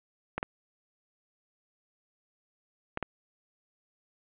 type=clicks; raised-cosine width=0.5 ms; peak=-16 dBFS; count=4; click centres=0.38 / 0.429 / 2.974 / 3.027 s; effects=resampled to 8000 Hz + 8-bit